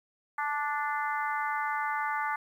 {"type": "harmonic tone with a mistuned harmonic", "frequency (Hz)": 293.6, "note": "D4", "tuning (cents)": 0, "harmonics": [3, 4, 5, 6, 7], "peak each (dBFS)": [-32, -34, -36, -38, -39], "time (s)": [0.38, 2.36], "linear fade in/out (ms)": 5, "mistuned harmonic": 3, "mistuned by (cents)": -15, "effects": ["10-bit"]}